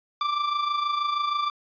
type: tone with amplitude modulation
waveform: 45% pulse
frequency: 1175 Hz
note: D6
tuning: 1 cent sharp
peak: -21 dBFS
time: 0.21-1.5 s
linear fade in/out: 2 ms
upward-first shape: sine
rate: 26.3 Hz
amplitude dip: 55%
effects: resampled to 11025 Hz